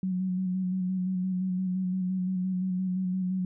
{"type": "tone with vibrato", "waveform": "sine", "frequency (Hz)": 185, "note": "F#3", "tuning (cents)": 0, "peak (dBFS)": -26, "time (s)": [0.03, 3.45], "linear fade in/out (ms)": 2, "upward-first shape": "square", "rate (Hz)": 5.8, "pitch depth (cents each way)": 25, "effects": []}